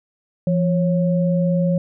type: tone pair together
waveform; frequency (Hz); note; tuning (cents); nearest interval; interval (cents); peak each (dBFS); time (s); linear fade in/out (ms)
sine; 171.27 / 548; F3 / C#5; -33 / -20; octave + minor sixth; 2013; -16 / -22; 0.47-1.78; 2
effects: none